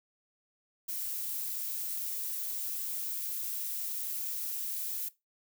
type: noise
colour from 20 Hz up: violet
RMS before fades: -36 dBFS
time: 0.88-5.09 s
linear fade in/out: 10 ms
effects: noise-tail reverb RT60 0.2 s tail -18 dB re dry